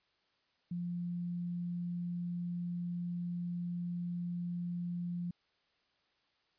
sine tone, 174.61 Hz, F3, in tune, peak -35 dBFS, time 0.71-5.31 s, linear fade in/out 5 ms, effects white hiss -75 dBFS RMS until 6.58 s + resampled to 11025 Hz

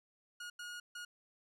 sawtooth tone bursts at uneven times, 1439 Hz, F#6, 49 cents flat, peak -40 dBFS, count 3, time 0.4-0.5 / 0.59-0.8 / 0.95-1.05 s, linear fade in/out 5 ms, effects low-pass 10000 Hz 12 dB/octave

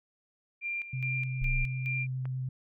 sine tone with tremolo, 2383 Hz, D7, 25 cents sharp, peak -31 dBFS, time 0.61-2.07 s, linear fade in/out 50 ms, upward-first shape square, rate 2.4 Hz, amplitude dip 70%
sine tone with vibrato, 129.3 Hz, C3, 20 cents flat, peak -31 dBFS, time 0.93-2.49 s, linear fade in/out 5 ms, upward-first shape triangle, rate 9.9 Hz, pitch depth 14 cents each way
sine tone, 30.87 Hz, B0, in tune, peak -27 dBFS, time 1.41-1.65 s, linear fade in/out 10 ms
click, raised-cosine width 0.5 ms, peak -31 dBFS, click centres 2.255 s
effects none

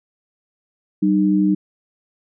sine tone pair together, 192.48 / 305 Hz, G3 / D#4, -31 / -34 cents, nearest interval minor sixth, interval 797 cents, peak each -16 dBFS, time 1.02-1.55 s, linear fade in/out 10 ms, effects none

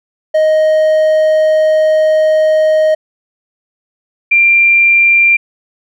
triangle / sine tone pair in turn, 624 / 2376 Hz, D#5 / D7, +5 / +20 cents, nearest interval octave + major seventh, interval 2315 cents, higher second, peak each -5 dBFS, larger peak neither, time 0.34-2.95 / 4.31-5.37 s, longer first, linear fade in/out 10 ms, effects none

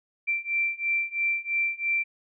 sine beating tone pair, 2349 / 2352 Hz, D7 / D7, 0 / +2 cents, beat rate 3 Hz, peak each -28 / -27 dBFS, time 0.27-2.04 s, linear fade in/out 20 ms, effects none

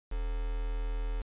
sine tone with quantisation, 40 Hz, D#1, 49 cents sharp, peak -30 dBFS, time 0.11-1.22 s, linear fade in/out 10 ms, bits 7, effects resampled to 8000 Hz

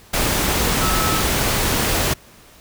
sine tone in noise, 1300 Hz, E6, 24 cents flat, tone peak -23 dBFS, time 0.81-1.21 s, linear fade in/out 10 ms, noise pink, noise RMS -19 dBFS, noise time 0.13-2.14 s, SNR -7 dB, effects pink hiss -47 dBFS RMS until 2.6 s

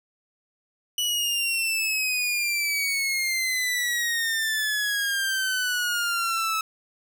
sawtooth exponential sweep, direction down, 2960 to 1297 Hz, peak -20 dBFS, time 0.98-6.61 s, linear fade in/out 2 ms, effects none

